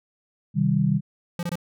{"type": "chord", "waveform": "sine", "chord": "C minor", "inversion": "none", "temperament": "just", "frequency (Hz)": [130.81, 156.98, 196.22], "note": ["C3", "Eb3", "G3"], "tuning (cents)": [0, 16, 2], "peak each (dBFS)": [-24, -22, -22], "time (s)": [0.54, 1.01], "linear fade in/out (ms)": 50}
{"type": "tone bursts", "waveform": "square", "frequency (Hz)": 173.2, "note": "F3", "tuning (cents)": -14, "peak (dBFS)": -26, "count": 3, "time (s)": [1.39, 1.556], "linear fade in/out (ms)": 2, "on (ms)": 40, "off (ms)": 23}
{"effects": []}